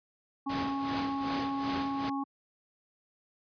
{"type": "harmonic tone", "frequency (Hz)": 275.3, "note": "C#4", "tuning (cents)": -12, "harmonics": [1, 3, 4], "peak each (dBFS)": [-32, -37, -38], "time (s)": [0.46, 2.24], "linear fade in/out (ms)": 10}
{"type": "noise with tremolo", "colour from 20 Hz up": "pink", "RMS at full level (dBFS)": -35, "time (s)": [0.49, 2.1], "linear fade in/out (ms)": 10, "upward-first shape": "sine", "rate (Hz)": 2.6, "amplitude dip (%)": 75}
{"type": "click train", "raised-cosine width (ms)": 5, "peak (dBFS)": -34, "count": 5, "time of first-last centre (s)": [0.85, 2.044], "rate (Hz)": 3.35}
{"effects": ["high-pass 100 Hz 12 dB/octave", "resampled to 11025 Hz"]}